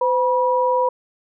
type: tone pair together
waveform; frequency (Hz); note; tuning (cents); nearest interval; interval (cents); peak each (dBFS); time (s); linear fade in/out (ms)
sine; 510 / 970.6; C5 / B5; -44 / -30; major seventh; 1114; -18; 0.01-0.89; 5
effects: none